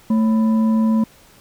sine tone with frequency modulation, 221.6 Hz, A3, 13 cents sharp, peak -13 dBFS, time 0.1-1.04 s, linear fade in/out 5 ms, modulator 772 Hz, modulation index 0.27, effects pink hiss -49 dBFS RMS until 1.4 s

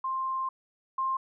sine tone pair in turn, 1053 / 1057.6 Hz, C6 / C6, +11 / +18 cents, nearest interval unison, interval 7 cents, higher second, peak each -28 / -26 dBFS, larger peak second, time 0.04-0.49 / 0.98-1.17 s, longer first, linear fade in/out 5 ms, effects none

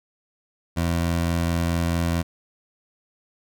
20% pulse tone, 84.6 Hz, E2, 45 cents sharp, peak -16 dBFS, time 0.76-2.23 s, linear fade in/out 20 ms, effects none

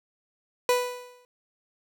30% pulse tone with exponential decay, 493.9 Hz, B4, in tune, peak -15 dBFS, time 0.69-1.25 s, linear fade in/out 1 ms, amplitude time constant 120 ms, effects none

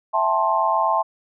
sine chord, A minor seventh, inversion second, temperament just, 660 / 792 / 880 / 1056 Hz, E5 / G5 / A5 / C6, +2 / +18 / 0 / +16 cents, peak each -23 / -26 / -21 / -21 dBFS, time 0.13-1.03 s, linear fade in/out 20 ms, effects none

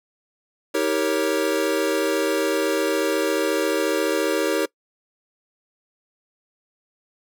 square chord, Eb dominant seventh, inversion none, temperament equal with one note detuned, 317.5 / 392 / 466.2 / 554.4 Hz, Eb4 / G4 / Bb4 / Db5, +35 / 0 / 0 / 0 cents, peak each -26 dBFS, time 0.74-4.66 s, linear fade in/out 10 ms, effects noise-tail reverb RT60 0.1 s tail -23 dB re dry

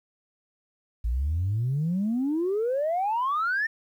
sine exponential sweep, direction up, 54.4 to 1833 Hz, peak -22 dBFS, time 1.04-3.67 s, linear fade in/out 10 ms, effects tanh soft clip ceiling -20 dBFS + 10-bit

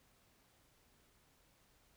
silence, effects pink hiss -71 dBFS RMS until 1.96 s

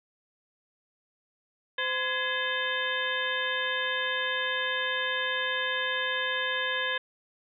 harmonic tone with a mistuned harmonic, 515 Hz, C5, 28 cents flat, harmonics 1 / 2 / 3 / 4 / 5 / 6 / 7, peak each -36 / -36 / -30 / -38 / -39 / -35 / -36 dBFS, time 1.78-6.98 s, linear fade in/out 5 ms, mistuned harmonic 3, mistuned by +140 cents, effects none

